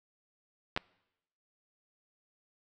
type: clicks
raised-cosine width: 0.3 ms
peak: -15 dBFS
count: 2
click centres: 0.764 / 0.775 s
effects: noise-tail reverb RT60 0.9 s tail -25 dB re dry